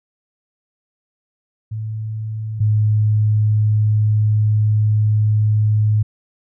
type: tone pair in turn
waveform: sine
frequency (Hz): 109.2 / 106.77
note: A2 / G#2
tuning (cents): -13 / +48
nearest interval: unison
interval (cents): 39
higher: first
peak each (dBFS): -22 / -12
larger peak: second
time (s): 1.71-2.6 / 2.6-6.03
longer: second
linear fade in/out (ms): 10
effects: none